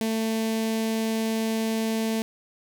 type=tone with notch filter; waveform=sawtooth; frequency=222.6 Hz; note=A3; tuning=20 cents sharp; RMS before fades=-26 dBFS; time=0.01-2.22 s; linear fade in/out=0 ms; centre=1300 Hz; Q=1.3; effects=none